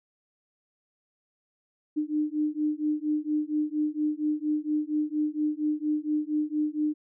sine beating tone pair, 300.4 / 304.7 Hz, D4 / D#4, +39 / -36 cents, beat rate 4.3 Hz, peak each -28 dBFS, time 1.96-6.94 s, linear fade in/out 20 ms, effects none

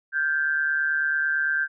sine tone with amplitude modulation, 1568 Hz, G6, in tune, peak -18 dBFS, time 0.12-1.68 s, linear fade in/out 50 ms, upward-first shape sine, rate 149 Hz, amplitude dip 65%, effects none

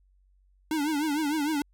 square tone with vibrato, 300.5 Hz, D4, 40 cents sharp, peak -26 dBFS, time 0.71-1.62 s, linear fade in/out 2 ms, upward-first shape triangle, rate 6.6 Hz, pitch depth 130 cents each way, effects added 47 Hz sine -60 dBFS peak until 1.73 s

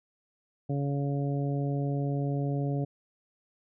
harmonic tone, 141 Hz, C#3, 30 cents sharp, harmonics 1 / 2 / 3 / 4 / 5, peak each -28 / -34 / -38 / -40 / -42 dBFS, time 0.69-2.85 s, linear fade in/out 10 ms, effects none

